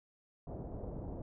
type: low-pass noise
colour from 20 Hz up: pink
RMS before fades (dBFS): -43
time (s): 0.47-1.22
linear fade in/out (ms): 2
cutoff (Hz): 690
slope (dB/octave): 24
effects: none